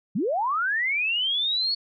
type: linear sweep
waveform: sine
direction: up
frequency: 155.2 to 4435 Hz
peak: -22 dBFS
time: 0.15-1.75 s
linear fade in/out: 10 ms
effects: none